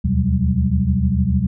sine tone cluster, 74 / 80.9 / 125.2 / 184.4 / 197.2 Hz, D2 / E2 / B2 / F#3 / G3, +14 / -32 / +24 / -6 / +11 cents, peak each -21 dBFS, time 0.04-1.47 s, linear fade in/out 10 ms, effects none

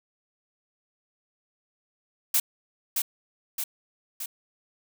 blue noise with echo, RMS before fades -22 dBFS, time 2.34-2.4 s, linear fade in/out 5 ms, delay 620 ms, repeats 3, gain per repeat -4 dB, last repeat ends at 4.26 s, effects none

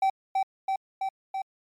triangle tone with echo, 772 Hz, G5, 27 cents flat, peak -18 dBFS, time 0.02-0.1 s, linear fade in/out 5 ms, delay 330 ms, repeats 4, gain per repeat -2 dB, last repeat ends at 1.42 s, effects MP3 96 kbps

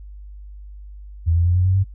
sine tone with pitch steps, 82.8 / 85.37 / 88.03 / 90.76 / 93.59 / 96.5 Hz, E2 / F2 / F2 / F#2 / F#2 / G2, +8 / -39 / +14 / -33 / +20 / -27 cents, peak -14 dBFS, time 1.26-1.842 s, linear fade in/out 20 ms, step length 97 ms, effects noise-tail reverb RT60 0.1 s tail -22 dB re dry + added 50 Hz sine -35 dBFS peak until 1.94 s

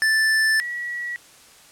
square / sine tone pair in turn, 1760 / 1930.1 Hz, A6 / B6, 0 / -40 cents, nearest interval major second, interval 160 cents, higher second, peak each -17 / -26 dBFS, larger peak first, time 0.02-0.6 / 0.6-1.16 s, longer first, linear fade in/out 0 ms, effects white hiss -49 dBFS RMS until 1.71 s + low-pass 10000 Hz 12 dB/octave

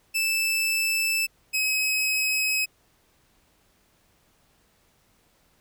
sawtooth tone pair in turn, 2637 / 2549 Hz, E7 / D#7, 0 / +41 cents, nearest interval minor second, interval 59 cents, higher first, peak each -19 dBFS, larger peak neither, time 0.14-1.27 / 1.53-2.66 s, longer neither, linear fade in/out 20 ms, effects pink hiss -64 dBFS RMS until 5.6 s

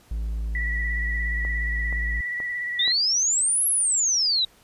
triangle tone, 55 Hz, A1, in tune, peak -23 dBFS, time 0.11-2.21 s, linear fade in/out 5 ms
sine tone with vibrato, 1947 Hz, B6, 25 cents flat, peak -26 dBFS, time 0.55-2.92 s, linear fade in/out 2 ms, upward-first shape triangle, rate 17 Hz, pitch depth 35 cents each way
click train, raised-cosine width 1 ms, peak -25 dBFS, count 4, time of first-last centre 1.45-2.879 s, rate 2.1 Hz
sine exponential two-way sweep, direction up then down, 3520 to 11380 to 3785 Hz, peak -19 dBFS, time 2.79-4.45 s, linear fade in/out 5 ms, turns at 3.67 s
effects pink hiss -56 dBFS RMS until 4.63 s + resampled to 32000 Hz

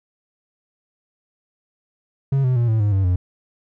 triangle tone with pitch steps, 136.6 / 127.45 / 118.92 / 110.95 / 103.52 / 96.59 / 90.12 Hz, C#3 / C3 / A#2 / A2 / G#2 / G2 / F#2, -25 / -45 / +35 / +15 / -5 / -25 / -45 cents, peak -13 dBFS, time 2.32-3.16 s, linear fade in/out 5 ms, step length 120 ms, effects none

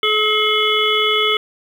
harmonic tone with a mistuned harmonic, 428.3 Hz, A4, 47 cents flat, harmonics 1 / 3 / 5 / 7 / 8, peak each -20 / -20 / -20 / -20 / -20 dBFS, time 0.03-1.37 s, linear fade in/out 2 ms, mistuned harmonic 8, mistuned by -23 cents, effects 7-bit

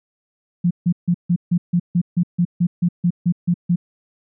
sine tone bursts, 174.61 Hz, F3, in tune, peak -13 dBFS, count 15, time 0.64-3.76 s, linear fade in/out 10 ms, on 68 ms, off 150 ms, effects none

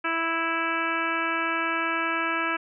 harmonic tone, 329.6 Hz, E4, in tune, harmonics 1 / 2 / 3 / 4 / 5 / 6 / 7 / 8 / 9, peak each -33 / -36 / -33 / -29 / -30 / -42 / -32 / -34 / -42 dBFS, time 0.04-2.57 s, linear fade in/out 10 ms, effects none

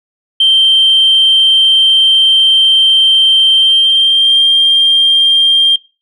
sine tone with pitch glide, 3136 to 3191 Hz, G7 to G7, 0 to +30 cents, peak -4 dBFS, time 0.4-5.76 s, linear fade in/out 5 ms, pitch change +30 cents, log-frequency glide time 3.54-4.47 s, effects noise-tail reverb RT60 0.3 s tail -19 dB re dry + tanh soft clip ceiling -1 dBFS

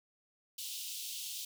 pink high-pass noise, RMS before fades -42 dBFS, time 0.58-1.45 s, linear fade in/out 5 ms, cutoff 2900 Hz, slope 48 dB/octave, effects none

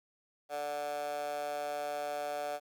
15% pulse tone with high-pass filter, 146.4 Hz, D3, 5 cents flat, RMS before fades -37 dBFS, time 0.49-2.6 s, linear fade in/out 50 ms, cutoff 670 Hz, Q 6.5, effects 11-bit

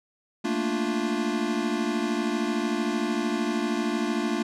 square chord, Bb major seventh, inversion third, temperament equal, 220 / 233.1 / 293.7 / 349.2 Hz, A3 / Bb3 / D4 / F4, 0 / 0 / 0 / 0 cents, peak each -31 dBFS, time 0.44-4.43 s, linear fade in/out 10 ms, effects low-pass 7000 Hz 12 dB/octave

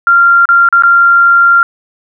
sine tone with dropouts, 1386 Hz, F6, 14 cents flat, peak -3 dBFS, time 0.07-1.63 s, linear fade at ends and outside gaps 1 ms, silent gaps 0.455-0.489 / 0.688-0.726 / 0.823-0.835 s, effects none

